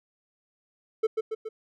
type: tone with echo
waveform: triangle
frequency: 440 Hz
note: A4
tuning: in tune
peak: -18 dBFS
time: 1.03-1.07 s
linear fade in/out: 10 ms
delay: 140 ms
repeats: 3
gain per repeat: -4 dB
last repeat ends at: 1.49 s
effects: none